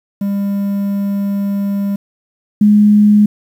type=tone pair in turn; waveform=triangle / sine; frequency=200 / 208.6 Hz; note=G3 / G#3; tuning=+35 / +8 cents; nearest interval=minor second; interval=73 cents; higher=second; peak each=-12 / -5 dBFS; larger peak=second; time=0.21-1.96 / 2.61-3.26 s; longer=first; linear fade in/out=5 ms; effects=7-bit